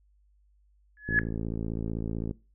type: tone with exponential growth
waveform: sine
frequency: 1700 Hz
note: G#6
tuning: 40 cents sharp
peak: -16 dBFS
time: 0.97-1.19 s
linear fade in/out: 1 ms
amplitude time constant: 47 ms
type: click train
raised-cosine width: 3 ms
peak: -20 dBFS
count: 69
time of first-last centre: 1.09-2.311 s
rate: 55.7 Hz
effects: noise-tail reverb RT60 0.3 s tail -21 dB re dry + added 50 Hz sine -61 dBFS peak until 2.54 s